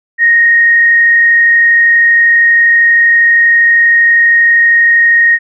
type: tone with frequency modulation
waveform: sine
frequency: 1864.7 Hz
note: A#6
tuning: in tune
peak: -4 dBFS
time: 0.18-5.39 s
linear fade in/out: 50 ms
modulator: 32.6 Hz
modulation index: 0.37
effects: none